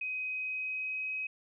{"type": "tone with pitch glide", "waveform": "sine", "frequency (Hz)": [2518, 2536], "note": ["D#7", "D#7"], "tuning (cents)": [20, 32], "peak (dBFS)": -33, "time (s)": [0.01, 1.27], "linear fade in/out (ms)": 5, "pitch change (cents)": 12, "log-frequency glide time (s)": [0.26, 1.16], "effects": []}